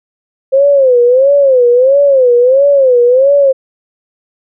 sine tone with vibrato, 523.3 Hz, C5, in tune, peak -4 dBFS, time 0.52-3.53 s, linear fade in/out 20 ms, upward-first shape sine, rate 1.5 Hz, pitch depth 150 cents each way, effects none

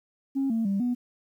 sine tone with pitch steps, 271.8 / 226.2 / 197.3 / 245 Hz, C#4 / A3 / G3 / B3, -34 / +48 / +11 / -14 cents, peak -22 dBFS, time 0.35-0.95 s, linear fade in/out 20 ms, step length 150 ms, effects tanh soft clip ceiling -20 dBFS + 10-bit

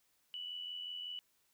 sine tone with amplitude modulation, 2960 Hz, F#7, in tune, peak -39 dBFS, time 0.34-1.19 s, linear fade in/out 0 ms, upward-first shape sine, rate 85.4 Hz, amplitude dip 45%, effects white hiss -75 dBFS RMS until 1.53 s

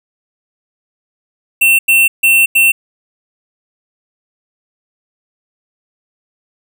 square tone bursts at uneven times, 2700 Hz, E7, 41 cents sharp, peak -7 dBFS, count 4, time 1.61-1.79 / 1.88-2.08 / 2.23-2.46 / 2.55-2.72 s, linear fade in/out 10 ms, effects none

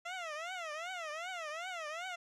15% pulse tone with vibrato, 670 Hz, E5, 28 cents sharp, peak -33 dBFS, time 0.05-2.16 s, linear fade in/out 10 ms, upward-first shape triangle, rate 2.6 Hz, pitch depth 230 cents each way, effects low-pass 6000 Hz 12 dB/octave

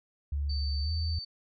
sine tone with pitch glide, 71.6 to 80.83 Hz, D2 to E2, -43 to -33 cents, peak -28 dBFS, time 0.32-1.19 s, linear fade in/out 5 ms, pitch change +210 cents, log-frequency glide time 0.82-0.91 s
sine tone, 4563 Hz, C#8, 49 cents sharp, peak -37 dBFS, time 0.49-1.25 s, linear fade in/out 10 ms
effects none

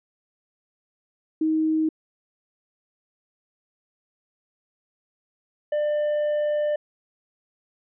sine / triangle tone pair in turn, 315.1 / 596.1 Hz, D#4 / D5, +22 / +26 cents, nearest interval major seventh, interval 1104 cents, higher second, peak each -19 dBFS, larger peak neither, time 1.41-1.89 / 5.72-6.76 s, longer second, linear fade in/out 5 ms, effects resampled to 8000 Hz

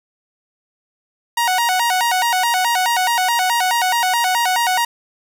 sawtooth tone with vibrato, 835 Hz, G#5, 9 cents sharp, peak -11 dBFS, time 1.37-4.85 s, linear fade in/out 5 ms, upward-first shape square, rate 4.7 Hz, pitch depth 210 cents each way, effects none

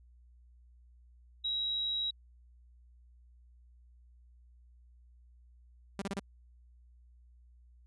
sine tone, 3853 Hz, B7, 44 cents flat, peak -31 dBFS, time 1.44-2.11 s, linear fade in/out 10 ms
sawtooth tone bursts, 197.4 Hz, G3, 12 cents sharp, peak -30 dBFS, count 4, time 5.99-6.194 s, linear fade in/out 0 ms, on 27 ms, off 32 ms
effects added 60 Hz sine -57 dBFS peak until 7.86 s + resampled to 24000 Hz

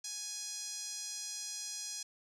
5% pulse tone with band-pass filter, 832 Hz, G#5, 3 cents sharp, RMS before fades -42 dBFS, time 0.04-2.03 s, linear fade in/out 5 ms, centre 5900 Hz, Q 2.1, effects none

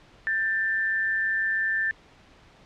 sine tone pair together, 1584.6 / 1777 Hz, G6 / A6, +18 / +17 cents, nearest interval major second, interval 199 cents, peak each -32 / -23 dBFS, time 0.27-1.91 s, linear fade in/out 0 ms, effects pink hiss -54 dBFS RMS until 2.65 s + low-pass 4000 Hz 12 dB/octave

